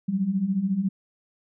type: beating tone pair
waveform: sine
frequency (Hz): 182.3 / 196.3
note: F#3 / G3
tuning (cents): -25 / +3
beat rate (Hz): 14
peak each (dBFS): -28 / -23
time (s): 0.08-0.89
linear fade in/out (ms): 10
effects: none